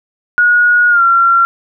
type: tone with pitch glide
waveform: sine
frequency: 1449 to 1370 Hz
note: F#6 to F6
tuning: -37 to -34 cents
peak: -6 dBFS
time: 0.38-1.45 s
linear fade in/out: 0 ms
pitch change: -97 cents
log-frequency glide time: 0.89-1.02 s
effects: none